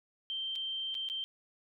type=tone with dropouts; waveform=sine; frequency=3136 Hz; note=G7; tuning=in tune; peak=-34 dBFS; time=0.3-1.24 s; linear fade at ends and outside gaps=0 ms; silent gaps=0.555-0.559 / 0.944-0.951 / 1.088-1.099 s; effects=none